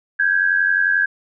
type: tone pair together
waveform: sine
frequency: 1569.9 / 1661.2 Hz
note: G6 / G#6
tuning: +2 / 0 cents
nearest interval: minor second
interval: 98 cents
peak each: -17 dBFS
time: 0.19-1.06 s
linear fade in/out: 10 ms
effects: none